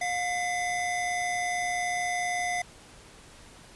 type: tone pair together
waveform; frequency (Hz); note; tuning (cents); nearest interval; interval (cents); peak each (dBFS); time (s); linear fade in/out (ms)
square; 713.5 / 2018; F5 / B6; +37 / +37; octave + tritone; 1800; -30 / -32; 0.01-2.62; 5
effects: pink hiss -51 dBFS RMS until 3.75 s + resampled to 24000 Hz